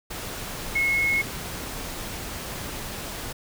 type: tone in noise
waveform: sine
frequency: 2176 Hz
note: C#7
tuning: 33 cents flat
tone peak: -20 dBFS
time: 0.75-1.22 s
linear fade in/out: 10 ms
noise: pink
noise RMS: -34 dBFS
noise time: 0.1-3.33 s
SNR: +11 dB
effects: none